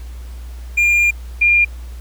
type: tone pair in turn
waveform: triangle / sine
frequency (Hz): 2405 / 2405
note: D7 / D7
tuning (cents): +41 / +41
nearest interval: unison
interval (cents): 0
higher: neither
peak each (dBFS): -9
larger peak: neither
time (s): 0.77-1.11 / 1.41-1.65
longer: first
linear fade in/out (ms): 10
effects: added 60 Hz sine -28 dBFS peak until 2 s + pink hiss -46 dBFS RMS until 2 s